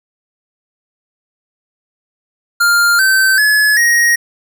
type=tone with pitch steps; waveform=square; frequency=1400 / 1544.5 / 1703.8 / 1879.6 Hz; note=F6 / G6 / G#6 / A#6; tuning=+4 / -26 / +44 / +14 cents; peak=-9 dBFS; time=2.6-4.16 s; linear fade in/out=10 ms; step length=390 ms; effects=none